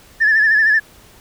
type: tone with vibrato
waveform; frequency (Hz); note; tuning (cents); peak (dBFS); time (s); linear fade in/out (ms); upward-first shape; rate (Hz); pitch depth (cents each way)
sine; 1745; A6; -15; -9; 0.2-0.8; 20; sine; 13; 61
effects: tanh soft clip ceiling -6 dBFS + pink hiss -46 dBFS RMS until 1.2 s